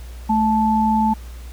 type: tone pair together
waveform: sine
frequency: 218.3 / 874 Hz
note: A3 / A5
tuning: -13 / -12 cents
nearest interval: 2 octaves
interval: 2401 cents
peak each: -17 dBFS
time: 0.29-1.14 s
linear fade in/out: 10 ms
effects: added 60 Hz sine -32 dBFS peak until 1.52 s + pink hiss -46 dBFS RMS until 1.52 s